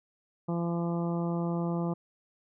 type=harmonic tone; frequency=170.5 Hz; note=F3; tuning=41 cents flat; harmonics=1 / 2 / 3 / 4 / 5 / 6 / 7; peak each=-29 / -35 / -39 / -41 / -43 / -45 / -46 dBFS; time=0.48-1.94 s; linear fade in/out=10 ms; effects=none